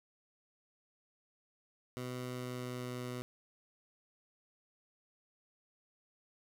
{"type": "tone with pitch glide", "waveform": "15% pulse", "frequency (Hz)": [125.5, 124.27], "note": ["B2", "B2"], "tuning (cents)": [28, 11], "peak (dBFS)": -33, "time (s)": [1.97, 3.22], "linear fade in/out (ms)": 0, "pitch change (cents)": -17, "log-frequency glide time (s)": [2.25, 2.98], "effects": []}